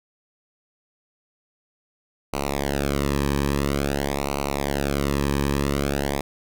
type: tone with flanger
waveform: sawtooth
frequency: 70.3 Hz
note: C#2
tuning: 25 cents sharp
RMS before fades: -24 dBFS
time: 2.33-6.21 s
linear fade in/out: 5 ms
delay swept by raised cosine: 0.58 to 1.44 ms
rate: 0.49 Hz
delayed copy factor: -1
effects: none